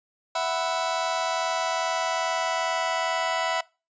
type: chord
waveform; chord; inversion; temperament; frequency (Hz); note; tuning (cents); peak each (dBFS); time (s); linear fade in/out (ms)
sawtooth; E suspended second; none; just; 659.3 / 741.7 / 988.9; E5 / F#5 / B5; 0 / +4 / +2; -23 / -26 / -25; 0.35-3.61; 5
effects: noise-tail reverb RT60 0.3 s tail -23 dB re dry + resampled to 16000 Hz